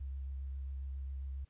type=tone with vibrato; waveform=sine; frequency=67.4 Hz; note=C#2; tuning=48 cents flat; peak=-38 dBFS; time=0-1.45 s; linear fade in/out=10 ms; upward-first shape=triangle; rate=7.4 Hz; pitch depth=26 cents each way; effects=pink hiss -75 dBFS RMS until 1.49 s + resampled to 8000 Hz